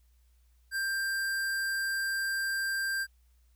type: tone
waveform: square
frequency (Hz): 1583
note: G6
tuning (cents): +17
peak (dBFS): -30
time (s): 0.71-3.07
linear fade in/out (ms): 50
effects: added 60 Hz sine -61 dBFS peak until 3.55 s + white hiss -75 dBFS RMS until 3.55 s